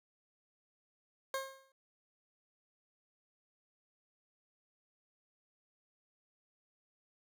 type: tone with exponential decay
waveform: 20% pulse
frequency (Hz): 536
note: C5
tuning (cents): +42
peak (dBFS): -28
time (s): 1.34-1.72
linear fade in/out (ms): 2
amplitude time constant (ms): 82
effects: none